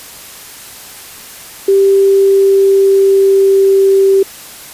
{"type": "tone with pitch glide", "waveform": "sine", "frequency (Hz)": [392, 389.1], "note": ["G4", "G4"], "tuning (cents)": [0, -13], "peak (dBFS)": -5, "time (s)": [1.68, 4.23], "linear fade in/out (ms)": 5, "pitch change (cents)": -13, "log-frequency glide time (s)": [1.98, 4.1], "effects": ["white hiss -32 dBFS RMS until 4.73 s", "resampled to 32000 Hz"]}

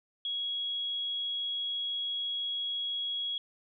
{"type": "tone", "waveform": "sine", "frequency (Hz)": 3322, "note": "G#7", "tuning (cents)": 0, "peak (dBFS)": -31, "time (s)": [0.25, 3.38], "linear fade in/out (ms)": 2, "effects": []}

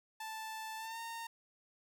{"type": "tone with pitch glide", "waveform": "sawtooth", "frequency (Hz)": [880, 918.4], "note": ["A5", "A#5"], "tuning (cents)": [0, -26], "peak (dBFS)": -38, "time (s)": [0.2, 1.27], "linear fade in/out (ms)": 5, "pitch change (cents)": 74, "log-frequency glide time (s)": [0.77, 1], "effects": []}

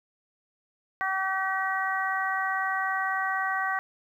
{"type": "harmonic tone", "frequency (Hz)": 382.3, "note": "G4", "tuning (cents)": -43, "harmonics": [2, 3, 4, 5], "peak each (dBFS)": [-31, -31, -31, -31], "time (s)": [1.01, 3.79], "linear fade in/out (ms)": 0, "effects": ["10-bit"]}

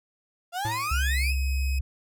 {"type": "exponential sweep", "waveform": "35% pulse", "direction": "up", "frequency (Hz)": [678, 2708], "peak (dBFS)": -26, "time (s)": [0.52, 1.35], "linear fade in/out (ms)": 50}
{"type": "tone with exponential decay", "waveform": "square", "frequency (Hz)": 110, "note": "A2", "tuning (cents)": 0, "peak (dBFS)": -28, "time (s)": [0.65, 1.11], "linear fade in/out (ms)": 0, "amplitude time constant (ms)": 100}
{"type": "tone with pitch glide", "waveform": "sawtooth", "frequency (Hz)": [2489, 2537], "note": ["D#7", "D#7"], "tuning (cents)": [0, 33], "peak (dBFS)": -33, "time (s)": [0.71, 1.79], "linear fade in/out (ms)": 5, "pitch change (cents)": 33, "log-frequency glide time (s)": [1.06, 1.15]}
{"type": "tone", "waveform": "sine", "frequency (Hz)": 67.5, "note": "C#2", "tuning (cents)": -45, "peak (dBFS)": -23, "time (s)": [0.91, 1.81], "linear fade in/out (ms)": 5}
{"effects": []}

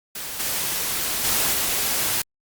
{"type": "noise with level steps", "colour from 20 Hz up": "white", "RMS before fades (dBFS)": [-32, -25, -21, -23], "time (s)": [0.15, 2.22], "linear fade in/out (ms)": 5, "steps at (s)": [0.39, 1.24, 1.53], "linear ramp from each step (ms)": 10, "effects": ["Opus 48 kbps"]}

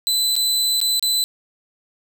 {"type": "tone with dropouts", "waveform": "sawtooth", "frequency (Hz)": 4014, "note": "B7", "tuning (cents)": 27, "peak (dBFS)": -14, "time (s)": [0.07, 1.24], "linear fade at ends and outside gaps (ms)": 0, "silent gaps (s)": [[0.355, 0.364], [0.803, 0.814], [0.995, 1.026]], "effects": []}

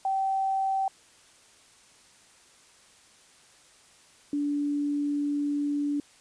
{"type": "tone pair in turn", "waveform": "sine", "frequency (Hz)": [773, 289.5], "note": ["G5", "D4"], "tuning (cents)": [-24, -25], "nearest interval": "octave + perfect fourth", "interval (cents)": 1701, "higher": "first", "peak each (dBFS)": [-24, -25], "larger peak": "first", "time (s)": [[0.05, 0.88], [4.33, 6]], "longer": "second", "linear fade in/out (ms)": 2, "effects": ["white hiss -57 dBFS RMS until 6.2 s", "resampled to 22050 Hz"]}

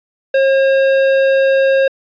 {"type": "tone with hard clipping", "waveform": "triangle", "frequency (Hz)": 539, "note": "C#5", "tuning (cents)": -49, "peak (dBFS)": -11, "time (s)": [0.34, 1.88], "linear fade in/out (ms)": 5, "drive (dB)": 15, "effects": ["resampled to 11025 Hz"]}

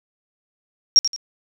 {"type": "tone with echo", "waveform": "sine", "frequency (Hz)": 5588, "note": "F8", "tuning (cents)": 0, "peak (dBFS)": -7, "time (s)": [0.96, 0.99], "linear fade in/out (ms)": 0, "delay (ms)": 86, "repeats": 2, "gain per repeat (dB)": -10, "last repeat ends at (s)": 1.162, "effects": []}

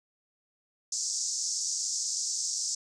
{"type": "band-pass noise", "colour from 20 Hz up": "pink", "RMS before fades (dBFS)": -32, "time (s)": [0.92, 2.75], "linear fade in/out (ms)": 5, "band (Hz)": [5200, 7600], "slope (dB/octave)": 48, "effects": ["resampled to 22050 Hz"]}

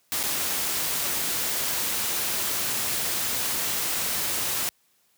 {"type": "noise with dropouts", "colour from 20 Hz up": "white", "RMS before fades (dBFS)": -27, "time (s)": [0.12, 4.69], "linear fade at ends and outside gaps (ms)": 0, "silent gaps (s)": [0.23, 0.236], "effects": ["white hiss -66 dBFS RMS until 5.17 s", "high-pass 60 Hz 12 dB/octave"]}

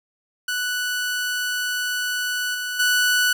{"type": "tone with level steps", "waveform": "sawtooth", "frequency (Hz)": 1482, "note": "F#6", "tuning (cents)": 2, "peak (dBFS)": [-19, -22, -13], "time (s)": [0.48, 3.33], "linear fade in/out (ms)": 5, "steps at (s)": [2.54, 2.79], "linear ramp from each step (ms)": 10, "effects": []}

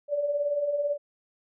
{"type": "beating tone pair", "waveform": "sine", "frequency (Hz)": [563, 581], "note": ["C#5", "D5"], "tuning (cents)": [27, -19], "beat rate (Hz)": 18, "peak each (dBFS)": [-34, -25], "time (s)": [0.08, 0.98], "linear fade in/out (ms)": 50, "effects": []}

